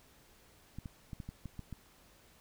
clicks, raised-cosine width 5 ms, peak -30 dBFS, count 8, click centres 0.786 / 0.858 / 1.132 / 1.202 / 1.29 / 1.457 / 1.593 / 1.727 s, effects pink hiss -63 dBFS RMS until 2.4 s

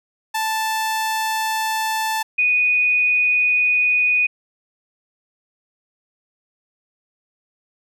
sawtooth / sine tone pair in turn, 880 / 2478 Hz, A5 / D#7, 0 / -8 cents, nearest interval octave + tritone, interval 1792 cents, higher second, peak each -16 / -14 dBFS, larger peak second, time 0.34-2.23 / 2.38-4.27 s, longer neither, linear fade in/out 10 ms, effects none

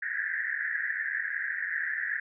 white band-pass noise, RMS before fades -32 dBFS, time 0.02-2.2 s, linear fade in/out 5 ms, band 1600 to 1900 Hz, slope 96 dB/octave, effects none

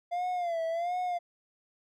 triangle tone with vibrato, 690 Hz, F5, 21 cents flat, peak -27 dBFS, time 0.11-1.19 s, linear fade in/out 20 ms, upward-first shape sine, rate 1.4 Hz, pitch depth 94 cents each way, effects none

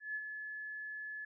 sine tone with ADSR envelope, 1716 Hz, A6, 44 cents flat, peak -35 dBFS, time 0-1.25 s, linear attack 150 ms, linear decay 54 ms, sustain -6 dB, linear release 6 ms, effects none

